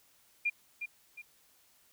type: tone with echo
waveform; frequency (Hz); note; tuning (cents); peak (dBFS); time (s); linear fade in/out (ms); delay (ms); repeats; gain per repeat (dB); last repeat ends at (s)
sine; 2409; D7; +43; -27; 0.45-0.5; 10; 360; 2; -8; 1.22
effects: white hiss -66 dBFS RMS until 1.92 s